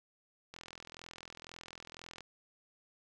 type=click train; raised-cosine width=0.2 ms; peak=-30 dBFS; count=71; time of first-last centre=0.54-2.207 s; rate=42 Hz; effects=none